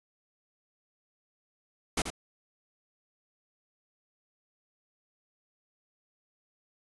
pink noise with echo, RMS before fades -28 dBFS, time 1.97-2.02 s, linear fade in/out 5 ms, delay 83 ms, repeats 1, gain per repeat -8 dB, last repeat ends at 2.103 s, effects resampled to 24000 Hz

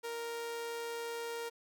sawtooth tone with amplitude modulation, 466.2 Hz, A#4, in tune, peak -33 dBFS, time 0.03-1.5 s, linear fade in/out 20 ms, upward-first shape sine, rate 151 Hz, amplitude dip 25%, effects none

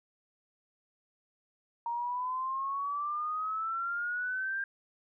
sine exponential sweep, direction up, 932.3 to 1602 Hz, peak -31 dBFS, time 1.86-4.64 s, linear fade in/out 2 ms, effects none

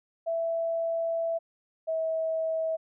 sine tone pair in turn, 663 / 645.2 Hz, E5 / E5, +10 / -37 cents, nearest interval unison, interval 47 cents, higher first, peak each -26 dBFS, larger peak neither, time 0.26-1.39 / 1.87-2.77 s, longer first, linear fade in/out 20 ms, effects none

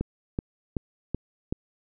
click train, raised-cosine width 3 ms, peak -14 dBFS, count 5, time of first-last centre 0.01-1.525 s, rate 2.64 Hz, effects none

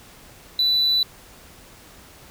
triangle tone, 3976 Hz, B7, 11 cents sharp, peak -14 dBFS, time 0.59-1.03 s, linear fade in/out 2 ms, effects tanh soft clip ceiling -12 dBFS + pink hiss -47 dBFS RMS until 2.3 s

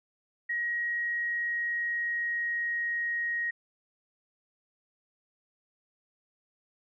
sine tone with pitch glide, 1895 to 1881.9 Hz, A#6 to A#6, +28 to +16 cents, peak -28 dBFS, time 0.49-3.51 s, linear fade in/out 10 ms, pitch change -12 cents, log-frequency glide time 0.71-2.98 s, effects none

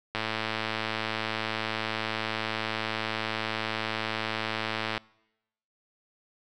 click train, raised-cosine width 0.3 ms, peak -13 dBFS, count 532, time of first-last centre 0.15-4.977 s, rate 110 Hz, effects noise-tail reverb RT60 0.9 s tail -25 dB re dry

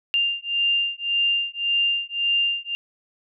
sine beating tone pair, 2794 / 2795.8 Hz, F7 / F7, 0 / +1 cents, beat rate 1.8 Hz, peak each -23 dBFS, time 0.14-2.75 s, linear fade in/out 0 ms, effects none

